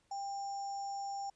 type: tone with sample-and-hold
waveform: sine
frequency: 795 Hz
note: G5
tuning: 24 cents sharp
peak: -37 dBFS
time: 0.11-1.3 s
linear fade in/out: 5 ms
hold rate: 6300 Hz
effects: pink hiss -74 dBFS RMS until 1.35 s + resampled to 22050 Hz